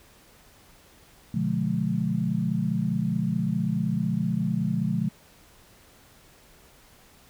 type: chord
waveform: sine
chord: B diminished seventh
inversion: none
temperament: just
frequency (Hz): 123.47 / 148.16 / 177.8 / 213.4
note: B2 / D3 / F3 / Ab3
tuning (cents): 0 / +16 / +31 / +47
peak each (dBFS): -31 / -30 / -27 / -28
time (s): 1.34-5.09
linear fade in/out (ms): 5
effects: pink hiss -55 dBFS RMS until 7.29 s